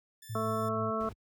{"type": "tone", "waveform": "5% pulse", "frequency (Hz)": 1760, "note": "A6", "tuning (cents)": 0, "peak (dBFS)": -38, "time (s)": [0.22, 0.69], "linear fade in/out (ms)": 5}
{"type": "tone with tremolo", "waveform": "sine", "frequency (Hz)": 110.3, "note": "A2", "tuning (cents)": 5, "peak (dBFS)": -34, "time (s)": [0.29, 0.91], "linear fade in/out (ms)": 10, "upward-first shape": "triangle", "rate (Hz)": 6.1, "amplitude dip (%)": 45}
{"type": "harmonic tone", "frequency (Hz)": 220.7, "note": "A3", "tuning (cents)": 5, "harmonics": [1, 2, 3, 5, 6], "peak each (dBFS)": [-36, -36, -36, -36, -36], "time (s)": [0.35, 1.09], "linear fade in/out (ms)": 2}
{"type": "noise", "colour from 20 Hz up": "brown", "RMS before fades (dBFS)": -42, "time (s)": [1, 1.13], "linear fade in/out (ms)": 5}
{"effects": ["high-pass 60 Hz 12 dB/octave"]}